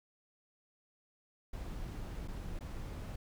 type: noise with dropouts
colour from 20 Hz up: brown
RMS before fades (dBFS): -42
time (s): 1.53-3.16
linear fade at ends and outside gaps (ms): 5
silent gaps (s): 2.277-2.282 / 2.591-2.607
effects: none